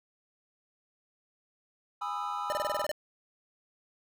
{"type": "chord", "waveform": "triangle", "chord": "E major seventh", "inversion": "first", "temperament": "just", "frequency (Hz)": [824.1, 988.9, 1236.1, 1318.5], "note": ["G#5", "B5", "D#6", "E6"], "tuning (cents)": [-14, 2, -12, 0], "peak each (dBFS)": -36, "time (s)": [2.01, 2.86], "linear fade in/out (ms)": 10}
{"type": "tone bursts", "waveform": "square", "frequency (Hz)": 600, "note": "D5", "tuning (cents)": 37, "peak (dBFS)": -30, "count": 9, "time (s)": [2.5, 2.915], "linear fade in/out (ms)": 0, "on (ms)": 23, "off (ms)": 26}
{"effects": []}